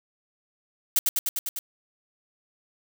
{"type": "noise with echo", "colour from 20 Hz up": "blue", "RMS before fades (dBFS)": -20, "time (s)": [0.96, 0.99], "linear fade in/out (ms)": 2, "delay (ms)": 100, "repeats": 6, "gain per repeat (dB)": -2, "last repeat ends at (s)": 1.59, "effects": []}